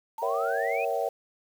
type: exponential sweep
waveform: sine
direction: up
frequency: 880 to 2600 Hz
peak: -32 dBFS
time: 0.18-0.85 s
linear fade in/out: 5 ms
type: chord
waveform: sine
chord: A# diminished seventh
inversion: none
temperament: equal with one note detuned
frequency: 466.2 / 554.4 / 659.3 / 766.5 Hz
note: A#4 / C#5 / E5 / G5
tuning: 0 / 0 / 0 / -39 cents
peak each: -31 dBFS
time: 0.22-1.09 s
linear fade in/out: 5 ms
effects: 8-bit